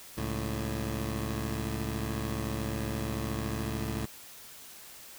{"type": "tone pair together", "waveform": "15% pulse", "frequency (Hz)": [68.69, 110], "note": ["C#2", "A2"], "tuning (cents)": [-15, 0], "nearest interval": "minor sixth", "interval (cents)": 815, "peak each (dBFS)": -28, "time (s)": [0.17, 4.06], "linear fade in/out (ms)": 10, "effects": ["white hiss -49 dBFS RMS until 5.18 s"]}